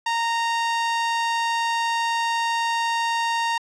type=tone; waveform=sawtooth; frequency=926 Hz; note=A#5; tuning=12 cents flat; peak=-17 dBFS; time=0.06-3.58 s; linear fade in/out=5 ms; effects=low-pass 6000 Hz 12 dB/octave